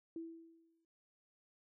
sine tone with exponential decay, 329.6 Hz, E4, in tune, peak -40 dBFS, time 0.16-0.85 s, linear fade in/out 2 ms, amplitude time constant 150 ms, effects none

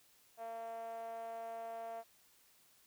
5% pulse tone with band-pass filter, 228.1 Hz, A#3, 37 cents flat, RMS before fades -45 dBFS, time 0.37-2.04 s, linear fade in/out 50 ms, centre 640 Hz, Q 8.2, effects white hiss -68 dBFS RMS until 2.86 s

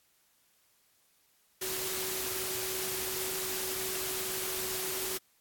sine tone in noise, 375.5 Hz, F#4, 26 cents sharp, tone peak -40 dBFS, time 1.61-5.18 s, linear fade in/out 10 ms, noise white, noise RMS -35 dBFS, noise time 1.61-5.18 s, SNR -8 dB, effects white hiss -69 dBFS RMS until 5.4 s + AAC 64 kbps

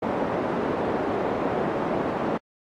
pink band-pass noise, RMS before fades -26 dBFS, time 0.02-2.38 s, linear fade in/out 10 ms, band 260 to 840 Hz, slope 12 dB/octave, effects AAC 48 kbps

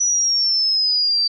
sine exponential sweep, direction down, 5920 to 4637 Hz, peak -15 dBFS, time 0-1.28 s, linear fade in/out 10 ms, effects none

